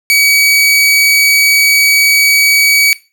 sawtooth tone, 2269 Hz, C#7, 40 cents sharp, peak -3 dBFS, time 0.1-2.93 s, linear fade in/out 0 ms, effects noise-tail reverb RT60 0.3 s tail -19 dB re dry

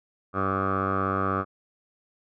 10% pulse tone with low-pass filter, 96.3 Hz, G2, 30 cents flat, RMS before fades -26 dBFS, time 0.33-1.45 s, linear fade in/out 50 ms, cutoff 1200 Hz, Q 9.6, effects none

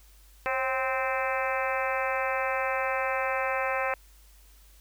harmonic tone with a mistuned harmonic, 260 Hz, C4, 11 cents flat, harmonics 2 / 3 / 4 / 5 / 6 / 7 / 8 / 9 / 10, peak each -31 / -33 / -34 / -35 / -36 / -36 / -37 / -38 / -38 dBFS, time 0.46-3.94 s, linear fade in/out 0 ms, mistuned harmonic 2, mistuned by +51 cents, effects added 50 Hz sine -53 dBFS peak until 4.8 s + white hiss -60 dBFS RMS until 4.8 s

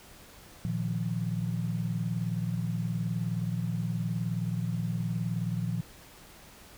sine chord, Bb suspended fourth, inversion none, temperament equal, 116.54 / 155.56 / 174.61 Hz, Bb2 / Eb3 / F3, 0 / 0 / 0 cents, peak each -32 / -35 / -32 dBFS, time 0.65-5.81 s, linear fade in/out 0 ms, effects pink hiss -52 dBFS RMS until 6.77 s

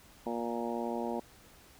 harmonic tone with a mistuned harmonic, 117.9 Hz, A#2, 20 cents sharp, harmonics 2 / 3 / 4 / 5 / 6 / 7 / 8, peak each -37 / -39 / -40 / -41 / -42 / -42 / -43 dBFS, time 0.26-1.2 s, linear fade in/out 5 ms, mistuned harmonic 8, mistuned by -19 cents, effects pink hiss -58 dBFS RMS until 1.79 s

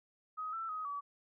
sine tone with pitch steps, 1260 / 1333 / 1259 / 1143 Hz, D#6 / E6 / D#6 / D6, +21 / +19 / +20 / -47 cents, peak -37 dBFS, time 0.37-1.01 s, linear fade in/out 20 ms, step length 160 ms, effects none

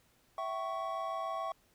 triangle chord, C# diminished, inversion first, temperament equal with one note detuned, 659.3 / 766.1 / 1108.7 Hz, E5 / G5 / C#6, 0 / -40 / 0 cents, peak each -37 / -39 / -36 dBFS, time 0.38-1.52 s, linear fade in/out 2 ms, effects pink hiss -69 dBFS RMS until 1.74 s

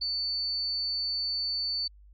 sine tone, 4500 Hz, C#8, 25 cents sharp, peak -28 dBFS, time 0.01-1.88 s, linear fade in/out 10 ms, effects added 50 Hz sine -51 dBFS peak until 2.13 s + AAC 48 kbps

